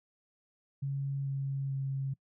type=tone with pitch steps; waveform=sine; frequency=138.3 / 137.03 / 135.77 Hz; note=C#3 / C#3 / C#3; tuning=-4 / -20 / -36 cents; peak=-31 dBFS; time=0.82-2.14 s; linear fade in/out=10 ms; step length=440 ms; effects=noise-tail reverb RT60 0.1 s tail -23 dB re dry